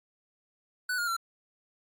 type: tone with pitch steps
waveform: square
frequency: 1490 / 1422.7 / 1358.5 Hz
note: F#6 / F6 / F6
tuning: +12 / +32 / -48 cents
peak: -29 dBFS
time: 0.89-1.166 s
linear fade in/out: 5 ms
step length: 92 ms
effects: AAC 64 kbps